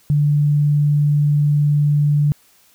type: tone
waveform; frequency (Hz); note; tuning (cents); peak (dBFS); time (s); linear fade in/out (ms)
sine; 146.83; D3; 0; -12; 0.1-2.32; 0
effects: white hiss -54 dBFS RMS until 2.74 s